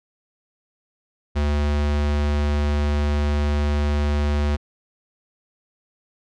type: tone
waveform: square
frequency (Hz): 73.3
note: D2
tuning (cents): -3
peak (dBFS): -19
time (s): 1.35-4.57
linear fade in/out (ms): 20
effects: low-pass 5000 Hz 12 dB/octave